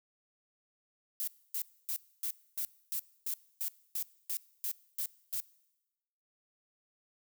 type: noise bursts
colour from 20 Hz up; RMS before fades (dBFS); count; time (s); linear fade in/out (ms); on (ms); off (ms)
violet; -35; 13; 1.2-5.402; 0; 74; 270
effects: noise-tail reverb RT60 1.0 s tail -22 dB re dry